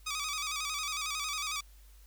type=tone with vibrato; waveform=10% pulse; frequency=1200 Hz; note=D6; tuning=37 cents sharp; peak=-25 dBFS; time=0.06-1.61 s; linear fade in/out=10 ms; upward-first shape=square; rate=11 Hz; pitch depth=72 cents each way; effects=added 50 Hz sine -53 dBFS peak until 2.06 s + white hiss -64 dBFS RMS until 2.06 s